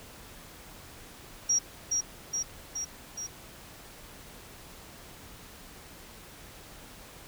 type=tone with echo; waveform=sine; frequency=5680 Hz; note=F8; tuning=28 cents sharp; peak=-22 dBFS; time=1.49-1.59 s; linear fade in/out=10 ms; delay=420 ms; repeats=4; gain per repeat=-3 dB; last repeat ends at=3.27 s; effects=pink hiss -49 dBFS RMS until 7.27 s